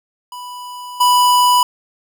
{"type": "tone with level steps", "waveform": "square", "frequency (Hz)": 987.8, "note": "B5", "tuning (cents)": 0, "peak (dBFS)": [-29, -10], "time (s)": [0.32, 1.63], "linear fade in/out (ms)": 2, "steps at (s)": 1, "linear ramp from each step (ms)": 10, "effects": []}